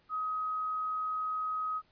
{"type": "tone", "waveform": "sine", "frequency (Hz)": 1263, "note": "D#6", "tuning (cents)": 26, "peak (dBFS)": -31, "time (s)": [0.09, 1.82], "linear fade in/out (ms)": 50, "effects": ["pink hiss -68 dBFS RMS until 1.91 s", "resampled to 11025 Hz"]}